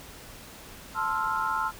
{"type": "chord", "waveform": "sine", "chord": "F major seventh", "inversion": "first", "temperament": "equal", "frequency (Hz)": [880, 1046.5, 1318.5, 1396.9], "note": ["A5", "C6", "E6", "F6"], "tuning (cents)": [0, 0, 0, 0], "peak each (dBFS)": -31, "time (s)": [0.94, 1.72], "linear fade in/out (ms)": 50, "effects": ["pink hiss -46 dBFS RMS until 1.79 s"]}